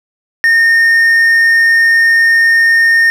triangle tone, 1832 Hz, A#6, 31 cents flat, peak -4 dBFS, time 0.44-3.1 s, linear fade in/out 0 ms, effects none

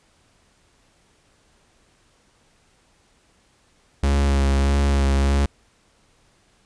45% pulse tone with vibrato, 69.3 Hz, C#2, in tune, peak -16 dBFS, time 4.03-5.46 s, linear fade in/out 5 ms, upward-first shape sine, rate 1.6 Hz, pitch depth 22 cents each way, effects pink hiss -60 dBFS RMS until 6.65 s + resampled to 22050 Hz

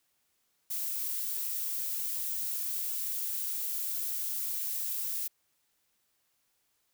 violet noise, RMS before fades -34 dBFS, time 0.7-5.28 s, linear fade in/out 10 ms, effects white hiss -75 dBFS RMS until 6.93 s

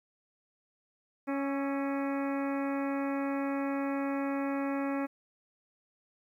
harmonic tone with a mistuned harmonic, 277.2 Hz, C#4, in tune, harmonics 1 / 2 / 3 / 4 / 5 / 6 / 7 / 8 / 9, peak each -31 / -37 / -41 / -43 / -45 / -47 / -48 / -49 / -50 dBFS, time 1.27-5.07 s, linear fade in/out 20 ms, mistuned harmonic 5, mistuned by -48 cents, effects 11-bit

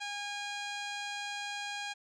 15% pulse tone with low-pass filter, 816 Hz, G#5, 31 cents flat, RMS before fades -39 dBFS, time 0-1.94 s, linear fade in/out 20 ms, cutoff 5600 Hz, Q 3.2, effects none

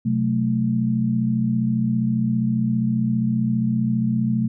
sine chord, F# diminished, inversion second, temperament equal with one note detuned, 127.6 / 185 / 220 Hz, C3 / F#3 / A3, -43 / 0 / 0 cents, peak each -23 / -26 / -20 dBFS, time 0.05-4.48 s, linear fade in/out 10 ms, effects none

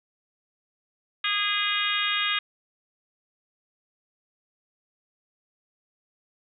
harmonic tone, 411.1 Hz, G#4, 18 cents flat, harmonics 3 / 4 / 5 / 6 / 7 / 8 / 9, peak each -31 / -31 / -31 / -31 / -31 / -31 / -31 dBFS, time 1.24-2.39 s, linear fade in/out 5 ms, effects none

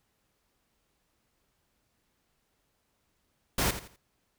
pink noise with echo, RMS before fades -27 dBFS, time 3.58-3.71 s, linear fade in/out 5 ms, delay 84 ms, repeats 3, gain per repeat -11 dB, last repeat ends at 3.962 s, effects pink hiss -75 dBFS RMS until 4.38 s

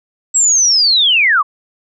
sine linear sweep, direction down, 7770 to 1058 Hz, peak -8 dBFS, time 0.34-1.43 s, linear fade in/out 20 ms, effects none

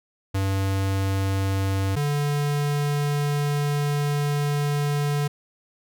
square tone pair in turn, 97 / 145.34 Hz, G2 / D3, -18 / -18 cents, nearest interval perfect fifth, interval 700 cents, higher second, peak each -22 dBFS, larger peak neither, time 0.34-1.96 / 1.96-5.28 s, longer second, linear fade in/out 10 ms, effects none

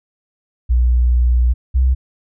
sine tone pair in turn, 60.8 / 64.42 Hz, B1 / C2, -26 / -26 cents, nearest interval minor second, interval 100 cents, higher second, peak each -10 dBFS, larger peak neither, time 0.69-1.54 / 1.74-1.95 s, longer first, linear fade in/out 20 ms, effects none

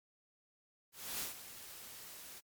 white noise with ADSR envelope, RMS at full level -39 dBFS, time 0.92-2.41 s, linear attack 280 ms, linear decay 140 ms, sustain -12 dB, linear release 28 ms, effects MP3 96 kbps

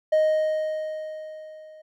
triangle tone with level ramp, 622.3 Hz, D#5, in tune, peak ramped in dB -13 to -42 dBFS, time 0.12-1.82 s, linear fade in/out 10 ms, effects tanh soft clip ceiling -10 dBFS

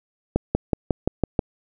accelerating click train, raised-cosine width 2 ms, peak -5 dBFS, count 7, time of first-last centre 0.36-1.392 s, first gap 190 ms, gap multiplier 0.96, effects none

